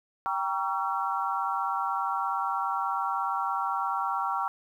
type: chord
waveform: sine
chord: G diminished seventh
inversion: none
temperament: just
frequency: 784 / 940.8 / 1128.9 / 1354.7 Hz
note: G5 / Bb5 / Db6 / Fb6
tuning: 0 / +16 / +31 / +47 cents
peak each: -32 dBFS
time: 0.26-4.48 s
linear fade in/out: 0 ms
effects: 10-bit